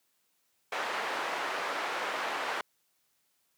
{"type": "band-pass noise", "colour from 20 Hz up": "white", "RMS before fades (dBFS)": -34, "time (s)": [0.72, 2.61], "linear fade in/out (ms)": 2, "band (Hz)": [500, 1600], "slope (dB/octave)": 12, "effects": ["white hiss -74 dBFS RMS until 3.57 s", "high-pass 100 Hz 12 dB/octave"]}